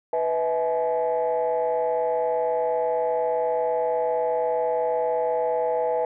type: tone cluster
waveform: sine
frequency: 495.8 / 644 / 850 Hz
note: B4 / E5 / G#5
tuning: +7 / -41 / +40 cents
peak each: -23 / -25 / -26 dBFS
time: 0.13-6.05 s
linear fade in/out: 2 ms
effects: tanh soft clip ceiling -15 dBFS